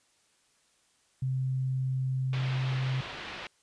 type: tone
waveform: sine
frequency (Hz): 130.81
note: C3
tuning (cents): 0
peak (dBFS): -27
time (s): 1.22-3.01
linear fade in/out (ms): 5
type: low-pass noise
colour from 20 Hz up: white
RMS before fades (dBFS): -41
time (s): 2.33-3.47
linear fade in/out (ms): 2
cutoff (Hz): 3500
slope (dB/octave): 24
effects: white hiss -68 dBFS RMS until 3.62 s + resampled to 22050 Hz